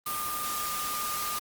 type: tone in noise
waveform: sine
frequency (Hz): 1209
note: D6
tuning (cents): +50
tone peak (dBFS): -33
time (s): 0.06-1.39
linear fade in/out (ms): 5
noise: white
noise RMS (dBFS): -34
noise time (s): 0.06-1.39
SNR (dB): -2
effects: Opus 32 kbps